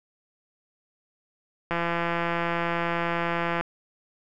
click train, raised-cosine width 0.5 ms, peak -12 dBFS, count 324, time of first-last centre 1.71-3.61 s, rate 170 Hz, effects none

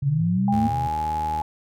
sine linear sweep, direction up, 134.3 to 230 Hz, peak -19 dBFS, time 0.02-0.68 s, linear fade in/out 10 ms
sine tone with vibrato, 116.1 Hz, A#2, 7 cents flat, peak -26 dBFS, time 0.03-0.87 s, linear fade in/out 0 ms, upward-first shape square, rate 2.9 Hz, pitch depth 150 cents each way
sine tone with pitch glide, 803 to 843.4 Hz, G5 to G#5, +41 to +26 cents, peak -23 dBFS, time 0.48-1.42 s, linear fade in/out 2 ms, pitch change +85 cents, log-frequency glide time 0.63-0.96 s
sawtooth tone, 77.78 Hz, D#2, in tune, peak -27 dBFS, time 0.52-1.42 s, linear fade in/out 10 ms
effects none

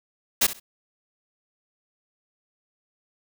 white noise with echo, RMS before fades -19 dBFS, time 0.41-0.47 s, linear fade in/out 10 ms, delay 65 ms, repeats 2, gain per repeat -14 dB, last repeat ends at 0.6 s, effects none

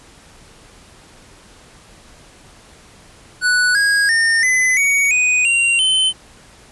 square tone with pitch steps, 1480 / 1642.2 / 1822.1 / 2022 / 2243 / 2489 / 2762 / 3064 Hz, F#6 / G#6 / A#6 / B6 / C#7 / D#7 / F7 / G7, 0 / -20 / -40 / +40 / +20 / 0 / -20 / -40 cents, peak -13 dBFS, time 3.41-6.13 s, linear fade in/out 50 ms, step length 340 ms, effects pink hiss -45 dBFS RMS until 6.71 s + resampled to 24000 Hz

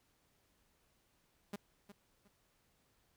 sawtooth tone with echo, 202.6 Hz, G#3, 43 cents flat, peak -36 dBFS, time 1.53-1.56 s, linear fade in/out 5 ms, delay 360 ms, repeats 2, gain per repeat -12 dB, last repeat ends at 2.28 s, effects pink hiss -75 dBFS RMS until 3.16 s

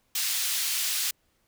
pink high-pass noise, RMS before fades -28 dBFS, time 0.15-1.11 s, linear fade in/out 5 ms, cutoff 3200 Hz, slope 12 dB/octave, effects pink hiss -70 dBFS RMS until 1.47 s

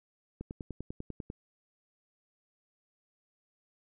click train, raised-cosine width 3 ms, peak -26 dBFS, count 10, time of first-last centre 0.41-1.301 s, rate 10.1 Hz, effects none

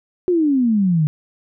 sine exponential sweep, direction down, 370 to 146.83 Hz, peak -13 dBFS, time 0.28-1.07 s, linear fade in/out 0 ms, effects none

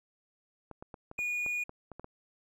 clicks, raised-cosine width 1 ms, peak -30 dBFS, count 10, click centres 0.713 / 0.825 / 0.942 / 1.114 / 1.19 / 1.463 / 1.694 / 1.917 / 1.996 / 2.044 s
triangle tone, 2448 Hz, D#7, 29 cents flat, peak -29 dBFS, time 1.18-1.64 s, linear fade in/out 10 ms
effects none

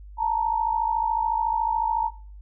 sine tone pair together, 880 / 933.9 Hz, A5 / A#5, 0 / +3 cents, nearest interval minor second, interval 103 cents, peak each -24 dBFS, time 0.17-2.11 s, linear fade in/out 50 ms, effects noise-tail reverb RT60 0.5 s tail -21 dB re dry + added 50 Hz sine -40 dBFS peak until 2.41 s

